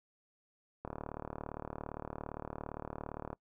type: click train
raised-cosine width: 1 ms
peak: -26 dBFS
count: 94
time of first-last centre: 0.85-3.33 s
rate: 37.5 Hz
effects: noise-tail reverb RT60 0.1 s tail -22 dB re dry